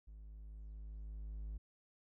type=tone with level ramp; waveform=triangle; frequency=52.6 Hz; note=G#1; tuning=23 cents sharp; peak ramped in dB=-49 to -39 dBFS; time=0.07-1.58 s; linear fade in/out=10 ms; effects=none